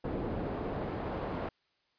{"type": "noise with band-pass filter sweep", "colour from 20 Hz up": "brown", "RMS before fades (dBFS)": -36, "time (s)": [0.04, 1.49], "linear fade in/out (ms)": 5, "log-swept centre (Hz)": [420, 750], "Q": 0.76, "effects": ["white hiss -74 dBFS RMS until 1.98 s", "resampled to 11025 Hz"]}